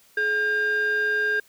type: tone pair together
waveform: sine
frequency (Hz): 424.8 / 1604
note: G#4 / G6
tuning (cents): +39 / +39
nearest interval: octave + major seventh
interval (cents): 2300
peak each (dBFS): -26 / -19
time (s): 0.17-1.4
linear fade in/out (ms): 5
effects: tanh soft clip ceiling -18 dBFS + white hiss -57 dBFS RMS until 1.48 s